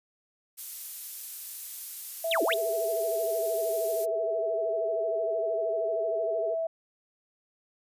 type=noise; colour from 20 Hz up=violet; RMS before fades=-36 dBFS; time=0.57-4.06 s; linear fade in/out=20 ms
type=tone with pitch glide; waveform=sine; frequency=659.3 to 655.5 Hz; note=E5 to E5; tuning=0 to -10 cents; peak=-27 dBFS; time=2.24-6.67 s; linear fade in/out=5 ms; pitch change=-10 cents; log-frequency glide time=2.79-3.79 s
type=exponential two-way sweep; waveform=sine; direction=down then up; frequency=4008 to 293.5 to 4008 Hz; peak=-25 dBFS; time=2.31-2.54 s; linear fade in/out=2 ms; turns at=2.43 s
type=tone with vibrato; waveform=sine; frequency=440 Hz; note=A4; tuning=in tune; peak=-32 dBFS; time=2.5-6.55 s; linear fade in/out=20 ms; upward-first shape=sine; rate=13 Hz; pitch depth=170 cents each way
effects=resampled to 32000 Hz